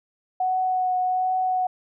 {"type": "tone with vibrato", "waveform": "sine", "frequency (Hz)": 740, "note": "F#5", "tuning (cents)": 0, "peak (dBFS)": -20, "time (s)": [0.4, 1.67], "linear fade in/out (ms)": 5, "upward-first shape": "triangle", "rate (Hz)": 1.3, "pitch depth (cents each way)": 15, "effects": []}